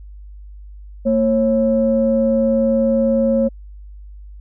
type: tone pair together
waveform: sine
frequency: 227.7 / 544.1 Hz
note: A#3 / C#5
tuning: -40 / -32 cents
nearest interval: octave + minor third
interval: 1508 cents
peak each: -15 dBFS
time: 1.05-3.49 s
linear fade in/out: 20 ms
effects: tanh soft clip ceiling -5 dBFS + added 50 Hz sine -34 dBFS peak until 4.4 s